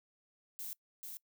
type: noise with echo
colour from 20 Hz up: violet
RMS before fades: -43 dBFS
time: 0.59-0.73 s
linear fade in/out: 0 ms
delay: 440 ms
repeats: 1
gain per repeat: -3 dB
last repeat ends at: 1.17 s
effects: noise-tail reverb RT60 0.1 s tail -23 dB re dry